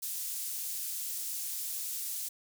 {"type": "high-pass noise", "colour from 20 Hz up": "pink", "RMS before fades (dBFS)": -37, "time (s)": [0.02, 2.29], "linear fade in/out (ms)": 10, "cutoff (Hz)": 8200, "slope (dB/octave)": 12, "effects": []}